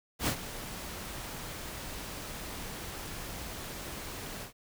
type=noise with ADSR envelope; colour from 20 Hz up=pink; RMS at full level=-28 dBFS; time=0.19-4.53 s; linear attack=82 ms; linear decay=80 ms; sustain=-13 dB; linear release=110 ms; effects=none